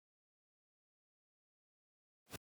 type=noise with exponential growth; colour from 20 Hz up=pink; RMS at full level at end=-40 dBFS; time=2.26-2.36 s; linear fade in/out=5 ms; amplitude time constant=21 ms; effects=high-pass 80 Hz 12 dB/octave + Opus 48 kbps